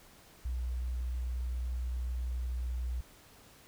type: tone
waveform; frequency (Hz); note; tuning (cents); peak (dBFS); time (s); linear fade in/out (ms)
sine; 61.6; B1; -4; -32; 0.45-3.01; 5
effects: pink hiss -58 dBFS RMS until 3.67 s